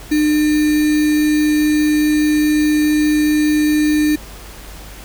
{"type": "tone with sample-and-hold", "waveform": "sine", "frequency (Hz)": 302.4, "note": "D#4", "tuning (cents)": -49, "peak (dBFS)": -11, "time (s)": [0.11, 4.16], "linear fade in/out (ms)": 10, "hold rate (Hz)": 2100, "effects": ["added 50 Hz sine -35 dBFS peak until 5.04 s", "pink hiss -37 dBFS RMS until 5.04 s"]}